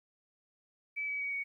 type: tone with pitch steps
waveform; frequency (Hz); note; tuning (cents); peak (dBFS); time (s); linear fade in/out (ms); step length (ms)
sine; 2300 / 2279 / 2258 / 2237; D7 / C#7 / C#7 / C#7; -37 / +47 / +31 / +15; -33; 0.96-1.44; 20; 120
effects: 12-bit